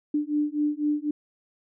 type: beating tone pair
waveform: sine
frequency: 295.1 / 299.1 Hz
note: D4 / D4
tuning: +8 / +32 cents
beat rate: 4 Hz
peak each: -26 dBFS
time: 0.14-1.11 s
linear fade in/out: 5 ms
effects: none